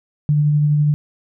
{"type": "tone with tremolo", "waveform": "sine", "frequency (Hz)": 148.4, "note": "D3", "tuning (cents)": 18, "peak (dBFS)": -11, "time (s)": [0.29, 0.94], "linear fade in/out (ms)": 0, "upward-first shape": "triangle", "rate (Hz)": 12, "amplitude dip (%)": 25, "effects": []}